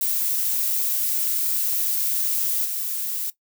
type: noise with level steps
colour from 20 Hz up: violet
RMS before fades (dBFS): -23 / -27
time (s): 0.01-3.3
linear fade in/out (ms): 2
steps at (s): 2.64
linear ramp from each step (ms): 20
effects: noise-tail reverb RT60 0.1 s tail -17 dB re dry